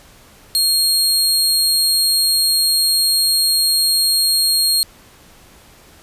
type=tone; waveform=sawtooth; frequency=4253 Hz; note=C8; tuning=27 cents sharp; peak=-10 dBFS; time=0.55-4.83 s; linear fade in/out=0 ms; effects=pink hiss -46 dBFS RMS until 6.02 s + resampled to 32000 Hz